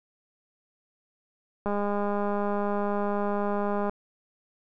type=click train; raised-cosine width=1 ms; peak=-16 dBFS; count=457; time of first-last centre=1.66-3.895 s; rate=204 Hz; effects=none